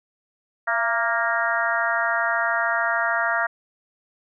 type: harmonic tone with a mistuned harmonic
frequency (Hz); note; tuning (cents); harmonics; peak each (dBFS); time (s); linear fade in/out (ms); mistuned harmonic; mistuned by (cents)
233.1; A#3; 0; 3 / 4 / 5 / 6 / 7 / 8; -26 / -29 / -29 / -25 / -27 / -27; 0.67-3.47; 10; 3; -51
effects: none